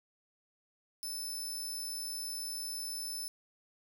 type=tone; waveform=20% pulse; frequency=5274 Hz; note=E8; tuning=in tune; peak=-32 dBFS; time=1.03-3.28 s; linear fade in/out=0 ms; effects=10-bit